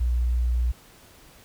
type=tone; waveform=sine; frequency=60.4 Hz; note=B1; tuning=38 cents flat; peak=-20 dBFS; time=0-0.72 s; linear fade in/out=10 ms; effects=pink hiss -52 dBFS RMS until 1.44 s